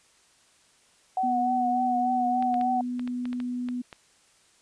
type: tone with vibrato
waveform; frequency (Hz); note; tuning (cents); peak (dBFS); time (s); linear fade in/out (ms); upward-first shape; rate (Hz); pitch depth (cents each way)
sine; 744; F#5; +9; -23; 1.17-2.81; 2; triangle; 3.4; 45
type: tone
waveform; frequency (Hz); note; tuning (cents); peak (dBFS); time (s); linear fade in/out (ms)
sine; 246.9; B3; 0; -28; 1.23-3.82; 10
type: clicks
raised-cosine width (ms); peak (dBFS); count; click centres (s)
0.3; -25; 10; 2.425 / 2.542 / 2.612 / 2.995 / 3.076 / 3.255 / 3.33 / 3.402 / 3.687 / 3.928
effects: white hiss -61 dBFS RMS until 4.61 s + resampled to 22050 Hz

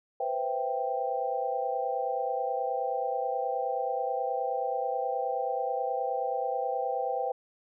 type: chord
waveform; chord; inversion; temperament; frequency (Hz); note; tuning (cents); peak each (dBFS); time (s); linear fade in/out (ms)
sine; C major seventh; third; equal with one note detuned; 493.9 / 523.3 / 664.6 / 784; B4 / C5 / E5 / G5; 0 / 0 / +14 / 0; -34 / -34 / -36 / -31; 0.2-7.32; 5
effects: none

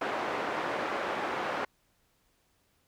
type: band-pass noise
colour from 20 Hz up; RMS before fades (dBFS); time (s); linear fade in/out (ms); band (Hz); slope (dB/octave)
pink; -33; 0.01-1.65; 5; 420 to 1700; 12
effects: pink hiss -71 dBFS RMS until 2.87 s

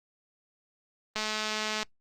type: click train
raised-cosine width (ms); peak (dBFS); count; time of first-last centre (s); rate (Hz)
0.2; -14; 145; 1.16-1.83; 215
effects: noise-tail reverb RT60 0.1 s tail -23 dB re dry + Opus 24 kbps

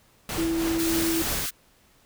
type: noise with tremolo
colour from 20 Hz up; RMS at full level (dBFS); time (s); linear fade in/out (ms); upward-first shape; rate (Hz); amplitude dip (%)
pink; -30; 0.29-1.46; 2; sine; 3.2; 50
type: tone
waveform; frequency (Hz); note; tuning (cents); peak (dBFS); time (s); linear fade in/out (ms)
sine; 329.6; E4; 0; -23; 0.38-1.22; 0
type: high-pass noise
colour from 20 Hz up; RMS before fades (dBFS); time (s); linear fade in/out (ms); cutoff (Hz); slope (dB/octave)
white; -30; 0.78-1.51; 20; 1200; 96
effects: pink hiss -60 dBFS RMS until 2.05 s

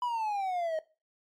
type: exponential sweep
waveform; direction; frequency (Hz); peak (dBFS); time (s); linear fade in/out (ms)
triangle; down; 997 to 621; -27; 0.02-0.79; 2
effects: noise-tail reverb RT60 0.3 s tail -18 dB re dry + MP3 64 kbps

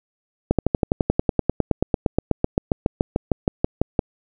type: slowing click train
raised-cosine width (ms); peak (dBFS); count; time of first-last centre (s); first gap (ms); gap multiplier
2; -3; 30; 0.51-3.992; 77; 1.03
effects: none

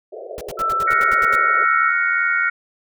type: band-pass noise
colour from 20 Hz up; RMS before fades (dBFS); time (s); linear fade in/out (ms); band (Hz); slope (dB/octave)
pink; -33; 0.12-1.65; 10; 370 to 690; 96
type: noise bursts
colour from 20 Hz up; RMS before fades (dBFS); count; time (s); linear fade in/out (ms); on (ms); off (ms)
pink; -33; 10; 0.38-1.354; 0; 29; 76
type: tone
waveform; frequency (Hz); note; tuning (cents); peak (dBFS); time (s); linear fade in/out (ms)
sine; 1328; E6; +12; -17; 0.57-1.93; 50
type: chord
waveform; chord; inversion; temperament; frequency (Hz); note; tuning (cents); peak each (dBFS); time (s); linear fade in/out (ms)
sine; Gb major seventh; third; equal with one note detuned; 1396.9 / 1480 / 1876.5 / 2217; F6 / Gb6 / Bb6 / Db7; 0 / 0 / +11 / 0; -19 / -23 / -22 / -23; 0.87-2.5; 10
effects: none

